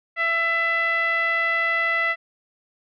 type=tone with low-pass filter; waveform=10% pulse; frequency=667 Hz; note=E5; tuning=20 cents sharp; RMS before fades=-22 dBFS; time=0.16-2.16 s; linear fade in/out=50 ms; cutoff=2000 Hz; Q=3.8; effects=none